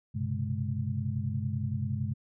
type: tone cluster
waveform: sine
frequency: 98 / 125.2 / 135.8 / 210.5 Hz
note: G2 / B2 / C#3 / G#3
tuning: 0 / +24 / -35 / +24 cents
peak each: -33 / -34 / -35 / -37 dBFS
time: 0.14-2.14 s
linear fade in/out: 20 ms
effects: none